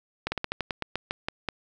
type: slowing click train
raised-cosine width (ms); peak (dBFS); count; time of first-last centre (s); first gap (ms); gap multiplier
0.3; -12; 12; 0.27-1.487; 50; 1.15
effects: none